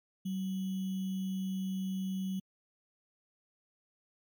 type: tone with sample-and-hold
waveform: sine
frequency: 189.6 Hz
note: F#3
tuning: 43 cents sharp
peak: -32 dBFS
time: 0.25-2.4 s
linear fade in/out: 10 ms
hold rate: 3150 Hz
effects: MP3 96 kbps